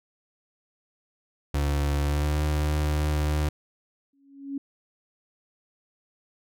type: tone with pitch glide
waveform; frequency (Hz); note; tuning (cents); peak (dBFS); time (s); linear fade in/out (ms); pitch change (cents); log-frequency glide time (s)
35% pulse; 72 to 75.27; D2 to D2; -34 to +43; -21; 1.54-3.49; 5; +77; 2.01-2.36
type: tone with exponential growth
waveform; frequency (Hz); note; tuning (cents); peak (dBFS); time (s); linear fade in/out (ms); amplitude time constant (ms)
sine; 277.2; C#4; 0; -26; 4.13-4.58; 5; 96
effects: none